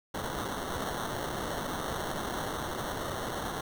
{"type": "noise with sample-and-hold", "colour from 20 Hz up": "violet", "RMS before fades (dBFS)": -35, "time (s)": [0.14, 3.61], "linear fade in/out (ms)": 5, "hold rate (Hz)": 2450, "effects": []}